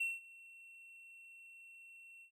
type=tone with ADSR envelope; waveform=triangle; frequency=2714 Hz; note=E7; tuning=50 cents sharp; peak=-31 dBFS; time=0-2.31 s; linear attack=9 ms; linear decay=190 ms; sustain=-22 dB; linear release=88 ms; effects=none